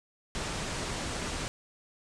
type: low-pass noise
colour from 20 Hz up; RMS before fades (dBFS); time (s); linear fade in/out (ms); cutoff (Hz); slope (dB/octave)
pink; -35; 0.35-1.48; 0; 9200; 48
effects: none